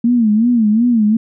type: tone with vibrato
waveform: sine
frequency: 226.6 Hz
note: A#3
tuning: 49 cents flat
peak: -9 dBFS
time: 0.04-1.17 s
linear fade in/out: 5 ms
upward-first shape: sine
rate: 2.7 Hz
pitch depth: 140 cents each way
effects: none